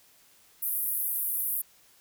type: band-pass noise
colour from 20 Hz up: pink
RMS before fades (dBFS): -30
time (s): 0.62-1.62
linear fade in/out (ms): 10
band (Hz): 11000 to 16000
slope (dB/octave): 48
effects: white hiss -60 dBFS RMS until 2 s